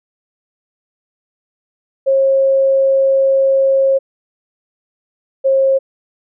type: tone pair in turn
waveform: sine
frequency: 540 / 537.4 Hz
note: C#5 / C5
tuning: -45 / +46 cents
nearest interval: unison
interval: 9 cents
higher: first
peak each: -9 dBFS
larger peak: neither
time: 2.06-3.99 / 5.44-5.79 s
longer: first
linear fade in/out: 20 ms
effects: none

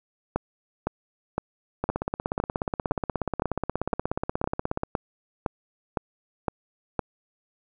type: two click trains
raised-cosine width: 1 ms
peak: -12 / -10 dBFS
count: 51 / 14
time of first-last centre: 1.84-4.834 / 0.36-6.993 s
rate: 16.7 / 1.96 Hz
effects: none

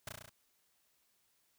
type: noise with echo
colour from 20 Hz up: pink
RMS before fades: -40 dBFS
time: 0.07-0.09 s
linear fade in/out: 5 ms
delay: 34 ms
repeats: 6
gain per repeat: -2 dB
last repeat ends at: 0.294 s
effects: white hiss -75 dBFS RMS until 1.58 s

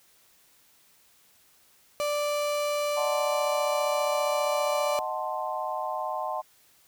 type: tone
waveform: 35% pulse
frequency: 587.3 Hz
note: D5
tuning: in tune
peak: -24 dBFS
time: 2-4.99 s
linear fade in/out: 0 ms
type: chord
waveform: sine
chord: D# diminished seventh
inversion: none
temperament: equal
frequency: 622.3 / 740 / 880 / 1046.5 Hz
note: D#5 / F#5 / A5 / C6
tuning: 0 / 0 / 0 / 0 cents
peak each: -34 dBFS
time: 2.96-6.42 s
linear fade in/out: 20 ms
effects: white hiss -61 dBFS RMS until 6.87 s

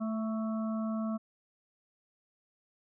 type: harmonic tone with a mistuned harmonic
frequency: 220 Hz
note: A3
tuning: in tune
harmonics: 1 / 3 / 5 / 6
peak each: -31 / -41 / -45 / -47 dBFS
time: 0-1.18 s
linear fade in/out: 20 ms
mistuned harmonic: 5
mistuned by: +21 cents
effects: none

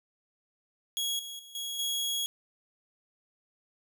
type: tone with level steps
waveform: sawtooth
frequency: 3322 Hz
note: G#7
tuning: in tune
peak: -26 / -36 / -45 / -31 / -26 dBFS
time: 0.97-2.26 s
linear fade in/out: 0 ms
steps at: 1.19 / 1.39 / 1.55 / 1.79 s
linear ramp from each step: 2 ms
effects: none

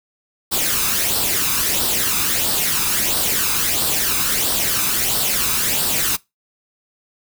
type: noise with flanger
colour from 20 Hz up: white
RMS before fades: -19 dBFS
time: 0.51-6.17 s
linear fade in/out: 20 ms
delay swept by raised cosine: 0.22 to 0.81 ms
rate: 1.5 Hz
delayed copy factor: +0.55
effects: noise-tail reverb RT60 0.2 s tail -22 dB re dry

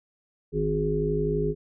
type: harmonic tone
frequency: 51.91 Hz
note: G#1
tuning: in tune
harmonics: 1 / 3 / 5 / 7 / 8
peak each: -32 / -28 / -34 / -32 / -26 dBFS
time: 0.52-1.55 s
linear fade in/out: 50 ms
effects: none

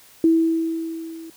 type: tone with level ramp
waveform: sine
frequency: 326.9 Hz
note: E4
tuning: 14 cents flat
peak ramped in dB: -11 to -35 dBFS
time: 0.24-1.3 s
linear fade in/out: 2 ms
effects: white hiss -50 dBFS RMS until 1.36 s

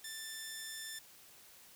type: tone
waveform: 10% pulse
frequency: 1773 Hz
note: A6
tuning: 13 cents sharp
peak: -34 dBFS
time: 0.04-0.99 s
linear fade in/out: 5 ms
effects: white hiss -59 dBFS RMS until 1.75 s

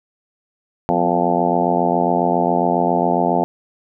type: harmonic tone with a mistuned harmonic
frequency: 87.31 Hz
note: F2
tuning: in tune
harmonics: 2 / 3 / 4 / 5 / 6 / 7 / 8 / 9 / 10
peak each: -23 / -23 / -24 / -25 / -25 / -25 / -20 / -23 / -23 dBFS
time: 0.89-3.44 s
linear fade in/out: 0 ms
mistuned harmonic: 3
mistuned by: -60 cents
effects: none

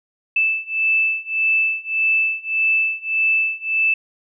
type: beating tone pair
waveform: sine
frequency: 2634 / 2635.7 Hz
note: E7 / E7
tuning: -2 / -1 cents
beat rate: 1.7 Hz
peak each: -20 / -19 dBFS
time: 0.36-3.94 s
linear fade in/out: 5 ms
effects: none

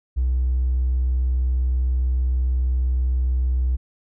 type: tone with hard clipping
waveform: sine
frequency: 63.2 Hz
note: B1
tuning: 41 cents sharp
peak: -18 dBFS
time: 0.16-3.77 s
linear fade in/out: 20 ms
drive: 1 dB
effects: none

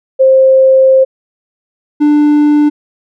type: tone pair in turn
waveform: sine / triangle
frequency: 528 / 296.3 Hz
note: C5 / D4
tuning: +16 / +15 cents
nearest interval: minor seventh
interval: 1001 cents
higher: first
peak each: -3 dBFS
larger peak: neither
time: 0.19-1.05 / 2-2.7 s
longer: first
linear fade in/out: 20 ms
effects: none

